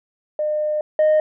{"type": "tone pair in turn", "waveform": "sine", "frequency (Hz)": [606, 616.6], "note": ["D#5", "D#5"], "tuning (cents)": [-46, -16], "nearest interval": "unison", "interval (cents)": 30, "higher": "second", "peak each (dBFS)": [-18, -10], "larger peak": "second", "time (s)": [[0.39, 0.81], [0.99, 1.2]], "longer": "first", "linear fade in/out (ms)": 2, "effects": ["tanh soft clip ceiling -11 dBFS"]}